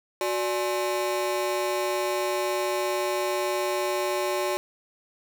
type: ring-modulated tone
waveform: 30% pulse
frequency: 476.9 Hz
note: A#4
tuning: 39 cents sharp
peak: -19 dBFS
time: 0.21-4.57 s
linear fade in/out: 0 ms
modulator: 109 Hz
effects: none